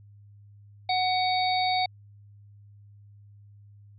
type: harmonic tone with a mistuned harmonic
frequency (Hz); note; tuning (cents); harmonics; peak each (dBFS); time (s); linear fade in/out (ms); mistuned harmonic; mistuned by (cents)
750; F#5; +23; 1 / 3 / 5 / 6; -24 / -31 / -32 / -34; 0.89-1.86; 5; 1; -26
effects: added 102 Hz sine -49 dBFS peak until 3.98 s